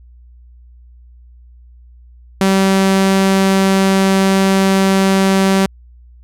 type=tone; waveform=sawtooth; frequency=192.8 Hz; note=G3; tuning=28 cents flat; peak=-6 dBFS; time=2.41-5.66 s; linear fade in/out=2 ms; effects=added 60 Hz sine -39 dBFS peak until 6.23 s + low-pass 12000 Hz 12 dB/octave